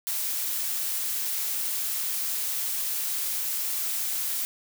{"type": "noise", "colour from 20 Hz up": "blue", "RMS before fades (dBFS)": -29, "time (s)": [0.07, 4.45], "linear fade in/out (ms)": 0, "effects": []}